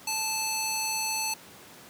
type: tone with band-pass filter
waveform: square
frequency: 874 Hz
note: A5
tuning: 12 cents flat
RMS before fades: -30 dBFS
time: 0.07-1.34 s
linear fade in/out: 5 ms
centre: 7200 Hz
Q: 0.78
effects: pink hiss -49 dBFS RMS until 1.89 s + high-pass 150 Hz 12 dB/octave